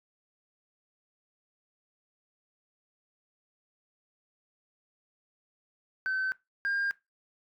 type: tone pair in turn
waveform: sine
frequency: 1533 / 1606.3 Hz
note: G6 / G6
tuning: -39 / +42 cents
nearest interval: minor second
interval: 81 cents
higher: second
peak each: -26 / -25 dBFS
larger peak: second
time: 6.06-6.32 / 6.65-6.91 s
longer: neither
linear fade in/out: 0 ms
effects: noise-tail reverb RT60 0.2 s tail -20 dB re dry + tanh soft clip ceiling -25 dBFS